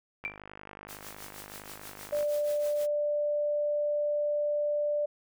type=click train; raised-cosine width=0.5 ms; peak=-29 dBFS; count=102; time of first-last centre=0.24-2.228 s; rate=50.8 Hz
type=tone with exponential decay; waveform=sine; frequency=2349 Hz; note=D7; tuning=in tune; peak=-27 dBFS; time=0.25-0.38 s; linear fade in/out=0 ms; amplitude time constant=27 ms
type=noise with tremolo; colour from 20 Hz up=white; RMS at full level=-44 dBFS; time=0.88-2.87 s; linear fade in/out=20 ms; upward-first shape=triangle; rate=6.3 Hz; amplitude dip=80%
type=tone; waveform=sine; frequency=590 Hz; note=D5; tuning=8 cents sharp; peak=-26 dBFS; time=2.12-5.06 s; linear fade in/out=10 ms
effects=none